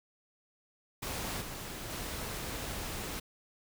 pink noise with level steps, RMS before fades -37 / -42 / -39 dBFS, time 1.02-3.2 s, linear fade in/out 10 ms, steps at 1.4 / 1.89 s, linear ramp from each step 20 ms, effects none

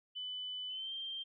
sine tone with pitch glide, 3000 to 3162 Hz, F#7 to G7, +23 to +14 cents, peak -39 dBFS, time 0.15-1.24 s, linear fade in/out 20 ms, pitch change +91 cents, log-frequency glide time 0.69-0.91 s, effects none

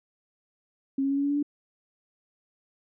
sine tone with pitch steps, 271.5 / 274.7 / 277.8 / 281.1 / 284.3 / 287.6 / 291 Hz, C#4 / C#4 / C#4 / C#4 / C#4 / D4 / D4, -36 / -16 / +4 / +24 / +44 / -36 / -16 cents, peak -23 dBFS, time 0.98-1.428 s, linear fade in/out 5 ms, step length 64 ms, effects none

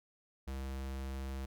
square tone, 66.8 Hz, C2, 36 cents sharp, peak -39 dBFS, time 0.47-1.46 s, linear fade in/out 10 ms, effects none

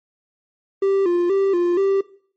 triangle tone with vibrato, 370 Hz, F#4, in tune, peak -13 dBFS, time 0.82-2.01 s, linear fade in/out 5 ms, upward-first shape square, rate 2.1 Hz, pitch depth 97 cents each way, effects noise-tail reverb RT60 0.5 s tail -18 dB re dry + MP3 32 kbps

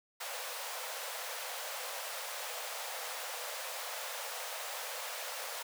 pink high-pass noise, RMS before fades -41 dBFS, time 0.2-5.63 s, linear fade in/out 10 ms, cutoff 480 Hz, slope 96 dB/octave, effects none

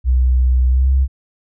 sine tone with pitch glide, 63.1 to 66.47 Hz, B1 to C2, +38 to +28 cents, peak -10 dBFS, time 0.04-1.08 s, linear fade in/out 50 ms, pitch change +90 cents, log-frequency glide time 0.7-0.9 s, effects none

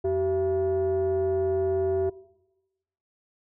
sine tone with frequency modulation, 382.3 Hz, G4, 43 cents flat, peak -21 dBFS, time 0.04-2.1 s, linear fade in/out 10 ms, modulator 294 Hz, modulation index 0.6, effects noise-tail reverb RT60 1.0 s tail -20 dB re dry + tanh soft clip ceiling -19 dBFS

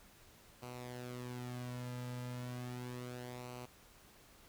sawtooth tone with flanger, 123.8 Hz, B2, 5 cents sharp, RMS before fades -45 dBFS, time 0.62-3.66 s, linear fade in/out 10 ms, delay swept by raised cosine 0.57 to 2.77 ms, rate 0.34 Hz, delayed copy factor -0.6, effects pink hiss -62 dBFS RMS until 4.48 s

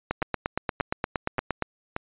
two click trains, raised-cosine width 0.5 ms, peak -10 / -13 dBFS, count 14 / 4, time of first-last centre 0.11-1.623 / 0.22-1.964 s, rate 8.59 / 1.72 Hz, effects resampled to 8000 Hz

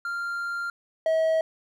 triangle tone pair in turn, 1392 / 642.3 Hz, F6 / E5, -6 / -45 cents, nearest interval octave + minor second, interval 1339 cents, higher first, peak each -26 / -18 dBFS, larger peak second, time 0.05-0.7 / 1.06-1.41 s, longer first, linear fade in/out 2 ms, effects none

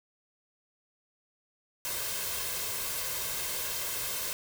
white noise with comb filter, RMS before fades -34 dBFS, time 1.85-4.33 s, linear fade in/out 0 ms, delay 1.9 ms, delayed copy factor +0.55, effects none

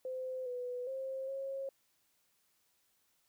sine tone with pitch steps, 515 / 494.9 / 531 / 542 Hz, C5 / B4 / C5 / C#5, -28 / +4 / +25 / -39 cents, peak -37 dBFS, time 0.05-1.69 s, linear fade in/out 2 ms, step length 410 ms, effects white hiss -75 dBFS RMS until 3.28 s

